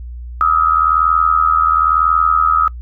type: tone with amplitude modulation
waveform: sine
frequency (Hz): 1274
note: D#6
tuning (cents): +41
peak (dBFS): -6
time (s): 0.41-2.68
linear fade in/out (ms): 0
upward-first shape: sine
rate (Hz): 81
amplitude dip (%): 85
effects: noise-tail reverb RT60 0.1 s tail -23 dB re dry + added 60 Hz sine -26 dBFS peak until 2.81 s